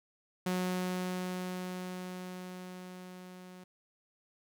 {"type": "tone with level ramp", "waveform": "sawtooth", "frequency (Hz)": 182.6, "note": "F#3", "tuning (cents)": -23, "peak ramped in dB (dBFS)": [-26, -45], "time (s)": [0.46, 3.64], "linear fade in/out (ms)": 5, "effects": []}